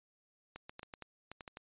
clicks, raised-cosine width 0.3 ms, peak -30 dBFS, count 10, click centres 0.56 / 0.695 / 0.794 / 0.831 / 0.938 / 1.023 / 1.316 / 1.408 / 1.478 / 1.571 s, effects resampled to 8000 Hz

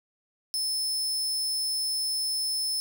sawtooth tone, 5250 Hz, E8, 8 cents flat, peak -24 dBFS, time 0.54-2.8 s, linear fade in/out 0 ms, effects none

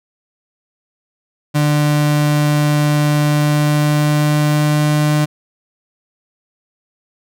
35% pulse tone with pitch glide, 148.4 to 150.21 Hz, D3 to D3, +18 to +39 cents, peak -10 dBFS, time 1.54-5.26 s, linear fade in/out 20 ms, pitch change +21 cents, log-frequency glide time 3.27-5.1 s, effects none

